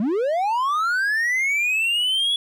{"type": "linear sweep", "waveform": "triangle", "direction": "up", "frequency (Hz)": [190.3, 3400], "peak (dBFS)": -17, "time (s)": [0, 2.36], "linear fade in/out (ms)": 2, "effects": []}